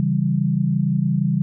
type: chord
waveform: sine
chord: C# diminished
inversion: none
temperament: equal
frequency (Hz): 138.59 / 164.81 / 196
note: C#3 / E3 / G3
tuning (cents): 0 / 0 / 0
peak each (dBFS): -21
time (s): 0-1.42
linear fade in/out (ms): 0
effects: none